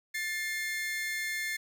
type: tone pair together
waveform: 40% pulse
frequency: 1762 / 2124 Hz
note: A6 / C7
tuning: +2 / +25 cents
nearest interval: minor third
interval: 323 cents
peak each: -35 / -33 dBFS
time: 0.14-1.57 s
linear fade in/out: 10 ms
effects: none